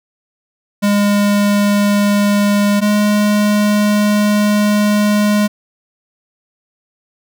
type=tone pair in turn; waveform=square; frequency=204.2 / 208.1 Hz; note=G#3 / G#3; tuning=-29 / +4 cents; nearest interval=unison; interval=33 cents; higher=second; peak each=-11 dBFS; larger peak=neither; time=0.82-2.81 / 2.81-5.48 s; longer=second; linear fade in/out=20 ms; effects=none